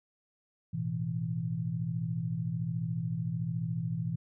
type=chord; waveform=sine; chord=A suspended second; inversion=none; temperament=just; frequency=110 / 123.75 / 165 Hz; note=A2 / B2 / E3; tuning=0 / +4 / +2 cents; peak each=-38 / -35 / -33 dBFS; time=0.73-4.16 s; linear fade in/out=10 ms; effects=none